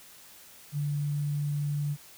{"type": "tone with sample-and-hold", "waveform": "sine", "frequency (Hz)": 145.8, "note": "D3", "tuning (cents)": -12, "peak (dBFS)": -27, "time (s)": [0.72, 1.97], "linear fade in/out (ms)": 50, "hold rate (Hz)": 8820, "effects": ["white hiss -52 dBFS RMS until 2.17 s"]}